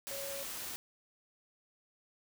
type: tone in noise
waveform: sine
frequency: 554.4 Hz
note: C#5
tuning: in tune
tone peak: -42 dBFS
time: 0.11-0.43 s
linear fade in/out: 0 ms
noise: white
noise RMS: -42 dBFS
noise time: 0.07-0.76 s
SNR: -3 dB
effects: none